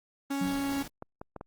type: tone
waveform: 45% pulse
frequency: 277.6 Hz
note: C#4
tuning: 3 cents sharp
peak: -29 dBFS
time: 0.3-0.83 s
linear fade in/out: 10 ms
type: tone with exponential decay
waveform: sine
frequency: 185 Hz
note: F#3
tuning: in tune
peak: -28 dBFS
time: 0.41-0.78 s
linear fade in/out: 5 ms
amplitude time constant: 80 ms
type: noise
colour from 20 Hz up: pink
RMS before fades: -43 dBFS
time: 0.44-0.88 s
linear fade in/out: 5 ms
type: clicks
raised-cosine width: 1 ms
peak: -26 dBFS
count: 4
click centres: 1.024 / 1.215 / 1.363 / 1.411 s
effects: Opus 24 kbps